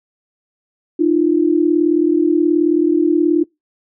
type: tone pair together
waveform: sine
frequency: 305.4 / 344.1 Hz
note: D#4 / F4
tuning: -32 / -26 cents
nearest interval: major second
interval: 206 cents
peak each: -14 dBFS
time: 0.99-3.44 s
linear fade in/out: 10 ms
effects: noise-tail reverb RT60 0.2 s tail -26 dB re dry